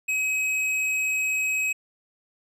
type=tone with hard clipping; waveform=triangle; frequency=2544 Hz; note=D#7; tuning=38 cents sharp; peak=-24 dBFS; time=0.08-1.73 s; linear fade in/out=10 ms; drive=16 dB; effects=low-pass 12000 Hz 12 dB/octave